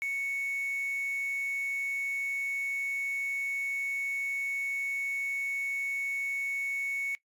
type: tone with quantisation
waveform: sine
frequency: 2217 Hz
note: C#7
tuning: in tune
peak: -30 dBFS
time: 0.02-7.15 s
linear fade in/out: 0 ms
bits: 7
effects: noise-tail reverb RT60 0.1 s tail -19 dB re dry + resampled to 32000 Hz